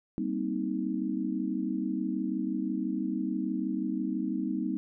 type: chord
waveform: sine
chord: C minor seventh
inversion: second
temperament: just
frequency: 196.22 / 235.5 / 261.6 / 314 Hz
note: G3 / Bb3 / C4 / Eb4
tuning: +2 / +18 / 0 / +16 cents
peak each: -34 / -35 / -34 / -33 dBFS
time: 0.18-4.77 s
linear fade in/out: 0 ms
effects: none